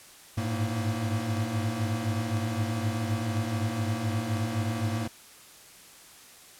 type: tone cluster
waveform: square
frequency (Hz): 101 / 105 / 112.6 / 230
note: G#2 / G#2 / A2 / A#3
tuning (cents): -48 / +19 / +40 / -23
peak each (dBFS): -35 / -33 / -33 / -34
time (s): 0.37-5.08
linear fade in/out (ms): 10
effects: white hiss -51 dBFS RMS until 6.59 s + low-pass 12000 Hz 12 dB/octave